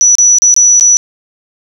sine tone with dropouts, 5910 Hz, F#8, 3 cents flat, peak -3 dBFS, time 0.01-0.97 s, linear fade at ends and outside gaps 0 ms, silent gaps 0.153-0.184 / 0.385-0.42 / 0.541-0.564 / 0.798-0.809 s, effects none

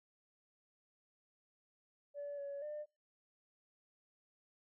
sine tone with pitch steps, 575 / 564 / 599 Hz, D5 / C#5 / D5, -37 / +30 / +34 cents, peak -40 dBFS, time 2.14-2.86 s, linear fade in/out 50 ms, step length 240 ms, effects noise-tail reverb RT60 0.3 s tail -26 dB re dry + tanh soft clip ceiling -38 dBFS

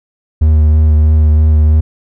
triangle tone with vibrato, 77 Hz, D#2, 17 cents flat, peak -3 dBFS, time 0.41-1.81 s, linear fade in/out 10 ms, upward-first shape sine, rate 3.1 Hz, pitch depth 18 cents each way, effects none

